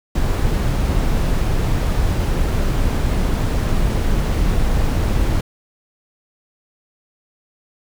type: noise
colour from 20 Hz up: brown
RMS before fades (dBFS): -17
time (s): 0.15-5.41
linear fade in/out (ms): 5
effects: none

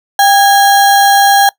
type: tone with sample-and-hold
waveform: sine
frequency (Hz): 796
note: G5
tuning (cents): +26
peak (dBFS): -4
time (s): 0.19-1.49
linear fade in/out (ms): 2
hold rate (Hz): 2450
effects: noise-tail reverb RT60 0.1 s tail -22 dB re dry

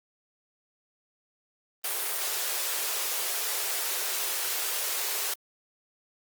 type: high-pass noise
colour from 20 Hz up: white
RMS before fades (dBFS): -30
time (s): 1.84-5.34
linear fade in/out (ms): 5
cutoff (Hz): 350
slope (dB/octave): 96
effects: Opus 32 kbps

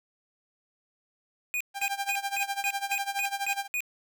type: tone bursts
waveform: square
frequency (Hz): 2475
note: D#7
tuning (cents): -10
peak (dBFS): -28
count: 9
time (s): 1.54-3.805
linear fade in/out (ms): 0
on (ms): 65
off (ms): 210
type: tone with tremolo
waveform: sawtooth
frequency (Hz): 795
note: G5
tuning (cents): +24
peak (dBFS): -23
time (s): 1.74-3.68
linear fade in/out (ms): 50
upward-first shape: sine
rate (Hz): 12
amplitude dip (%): 85
effects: 10-bit

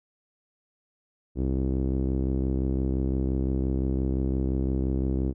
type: tone with low-pass filter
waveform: sawtooth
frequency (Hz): 65.8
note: C2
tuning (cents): +10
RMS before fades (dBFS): -26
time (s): 1.35-5.34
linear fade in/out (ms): 50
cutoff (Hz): 340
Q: 2.4
effects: none

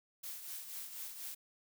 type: noise with tremolo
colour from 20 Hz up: blue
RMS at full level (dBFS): -43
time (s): 0.23-1.35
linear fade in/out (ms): 10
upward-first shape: triangle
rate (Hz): 4.1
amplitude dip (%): 60
effects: none

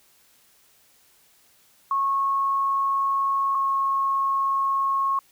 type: tone pair in turn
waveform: sine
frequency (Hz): 1096 / 1090.8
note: C#6 / C#6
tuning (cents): -20 / -28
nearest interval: unison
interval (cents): 8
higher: first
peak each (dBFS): -20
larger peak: neither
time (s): 1.91-3.55 / 3.55-5.19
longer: neither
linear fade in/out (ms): 2
effects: white hiss -59 dBFS RMS until 5.31 s

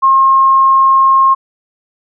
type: tone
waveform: sine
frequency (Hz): 1072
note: C6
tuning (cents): +42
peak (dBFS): -5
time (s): 0.02-1.35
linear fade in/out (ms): 20
effects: none

